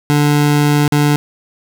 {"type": "tone with dropouts", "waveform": "25% pulse", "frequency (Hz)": 146.83, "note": "D3", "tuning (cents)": 0, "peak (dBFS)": -6, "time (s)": [0.1, 1.16], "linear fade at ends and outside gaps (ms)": 0, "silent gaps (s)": [0.878, 0.922], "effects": []}